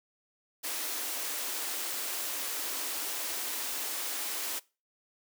white high-pass noise, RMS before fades -35 dBFS, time 0.63-4.6 s, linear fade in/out 20 ms, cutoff 250 Hz, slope 96 dB/octave, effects noise-tail reverb RT60 0.3 s tail -22 dB re dry

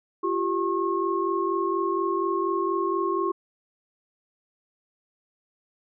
sine tone cluster, 344.3 / 388.5 / 1083 Hz, F4 / G4 / C#6, -25 / -16 / -41 cents, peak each -27 dBFS, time 0.23-3.32 s, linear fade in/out 10 ms, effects none

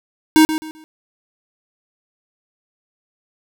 square tone with echo, 313.4 Hz, D#4, 13 cents sharp, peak -8 dBFS, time 0.36-0.45 s, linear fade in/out 0 ms, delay 130 ms, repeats 3, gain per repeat -11 dB, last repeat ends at 0.84 s, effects none

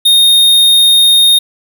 square tone, 3696 Hz, A#7, 16 cents flat, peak -5 dBFS, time 0.05-1.39 s, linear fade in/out 10 ms, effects none

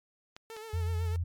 clicks, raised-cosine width 0.2 ms, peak -28 dBFS, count 2, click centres 0.365 / 0.566 s
sawtooth tone with vibrato, 440 Hz, A4, in tune, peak -38 dBFS, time 0.5-1.16 s, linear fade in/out 0 ms, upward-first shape sine, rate 8 Hz, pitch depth 52 cents each way
sine tone, 85.7 Hz, F2, 32 cents flat, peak -28 dBFS, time 0.73-1.24 s, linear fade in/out 10 ms
effects MP3 96 kbps

